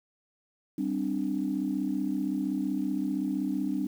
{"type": "chord", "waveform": "sine", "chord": "G suspended fourth", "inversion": "none", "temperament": "equal with one note detuned", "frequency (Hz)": [196, 261.6, 297.2], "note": ["G3", "C4", "D4"], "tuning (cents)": [0, 0, 21], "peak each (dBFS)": [-32, -31, -30], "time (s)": [0.78, 3.87], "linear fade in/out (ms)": 5, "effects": ["tanh soft clip ceiling -18 dBFS", "9-bit"]}